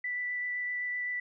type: tone with vibrato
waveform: sine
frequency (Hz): 1975.5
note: B6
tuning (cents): 0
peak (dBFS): -31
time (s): 0.04-1.2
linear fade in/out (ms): 5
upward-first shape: sine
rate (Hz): 7.8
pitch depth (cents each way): 8
effects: none